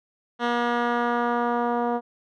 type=tone with low-pass filter sweep; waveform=10% pulse; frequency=239.2 Hz; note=A#3; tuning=45 cents sharp; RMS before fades=-24 dBFS; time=0.39-2.01 s; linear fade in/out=50 ms; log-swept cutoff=2800 to 780 Hz; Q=1.1; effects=none